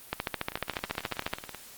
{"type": "two click trains", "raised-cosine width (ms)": 0.3, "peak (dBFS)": [-12, -22], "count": [18, 20], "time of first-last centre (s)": [[0.13, 1.336], [0.52, 1.547]], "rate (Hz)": [14.1, 18.5], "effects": ["white hiss -49 dBFS RMS until 1.77 s", "Opus 32 kbps"]}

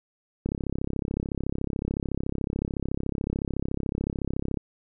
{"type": "click train", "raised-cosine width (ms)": 3, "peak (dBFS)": -15, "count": 140, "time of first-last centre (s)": [0.46, 4.572], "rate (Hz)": 33.8, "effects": []}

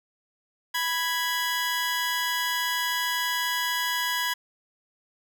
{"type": "tone pair together", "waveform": "20% pulse", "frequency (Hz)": [987.8, 1659.4], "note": ["B5", "G#6"], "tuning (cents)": [0, -2], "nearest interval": "major sixth", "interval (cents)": 898, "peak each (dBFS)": -23, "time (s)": [0.74, 4.34], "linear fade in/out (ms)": 10, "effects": []}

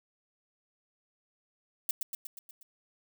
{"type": "noise with echo", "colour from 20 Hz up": "violet", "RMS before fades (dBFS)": -29, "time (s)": [1.89, 1.91], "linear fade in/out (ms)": 2, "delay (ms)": 120, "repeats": 6, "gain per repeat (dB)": -4, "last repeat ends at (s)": 2.63, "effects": []}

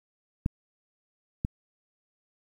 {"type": "clicks", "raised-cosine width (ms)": 5, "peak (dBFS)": [-13, -15], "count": 2, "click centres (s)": [0.461, 1.449], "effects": ["9-bit"]}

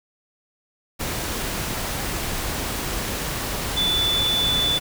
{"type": "tone in noise", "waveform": "sine", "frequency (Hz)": 3485, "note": "A7", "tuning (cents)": -17, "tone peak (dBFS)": -19, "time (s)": [3.76, 4.79], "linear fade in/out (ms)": 20, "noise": "pink", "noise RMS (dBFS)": -27, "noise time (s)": [0.99, 4.8], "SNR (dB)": 5, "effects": []}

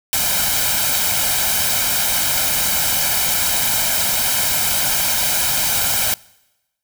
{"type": "noise with comb filter", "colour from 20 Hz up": "white", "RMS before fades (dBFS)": -18, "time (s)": [0.13, 6.14], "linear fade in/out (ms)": 0, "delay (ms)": 1.3, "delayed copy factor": 0.65, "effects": ["noise-tail reverb RT60 1.0 s tail -24 dB re dry"]}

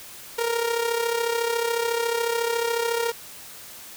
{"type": "tone with amplitude modulation", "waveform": "sawtooth", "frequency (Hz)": 466.2, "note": "A#4", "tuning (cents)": 0, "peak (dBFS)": -16, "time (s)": [0.38, 3.12], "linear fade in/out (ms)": 10, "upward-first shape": "sine", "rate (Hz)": 34, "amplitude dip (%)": 60, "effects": ["white hiss -42 dBFS RMS until 3.96 s"]}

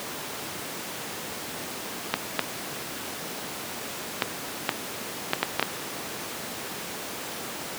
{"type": "clicks", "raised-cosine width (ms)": 0.3, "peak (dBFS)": -4, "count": 8, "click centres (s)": [2.14, 2.393, 4.222, 4.692, 5.334, 5.43, 5.596, 5.627], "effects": ["pink hiss -34 dBFS RMS until 7.78 s", "high-pass 200 Hz 12 dB/octave"]}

